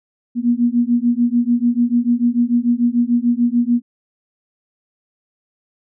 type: beating tone pair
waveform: sine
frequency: 236.2 / 243 Hz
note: A#3 / B3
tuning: +23 / -28 cents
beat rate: 6.8 Hz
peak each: -16 dBFS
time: 0.35-3.82 s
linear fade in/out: 50 ms
effects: none